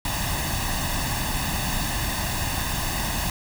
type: noise with comb filter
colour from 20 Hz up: pink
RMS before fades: -26 dBFS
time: 0.05-3.3 s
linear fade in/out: 2 ms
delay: 1.1 ms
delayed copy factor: +0.7
effects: none